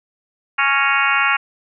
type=harmonic tone with a mistuned harmonic; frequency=277.2 Hz; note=C#4; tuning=in tune; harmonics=3 / 4 / 5 / 6 / 7 / 8 / 9 / 10; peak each=-25 / -21 / -19 / -24 / -23 / -22 / -23 / -23 dBFS; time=0.58-1.37 s; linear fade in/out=10 ms; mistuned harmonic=7; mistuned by=-56 cents; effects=none